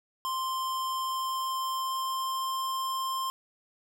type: tone with pitch glide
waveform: square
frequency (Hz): 1046.5 to 1053.2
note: C6 to C6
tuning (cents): 0 to +11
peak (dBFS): -30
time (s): 0.25-3.3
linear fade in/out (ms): 0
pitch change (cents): +11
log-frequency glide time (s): 0.78-2.57
effects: none